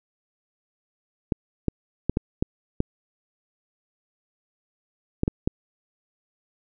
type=clicks; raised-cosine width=3 ms; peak=-8 dBFS; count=9; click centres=1.322 / 1.683 / 2.096 / 2.171 / 2.425 / 2.804 / 5.234 / 5.279 / 5.475 s; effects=none